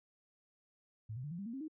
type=tone with pitch steps; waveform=sine; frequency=109.1 / 126.78 / 147.32 / 171.2 / 198.94 / 231.2 / 268.6 / 312.2 Hz; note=A2 / B2 / D3 / F3 / G3 / A#3 / C4 / D#4; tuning=-14 / +46 / +6 / -34 / +26 / -14 / +46 / +6 cents; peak=-40 dBFS; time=1.09-1.682 s; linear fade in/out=10 ms; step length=74 ms; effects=none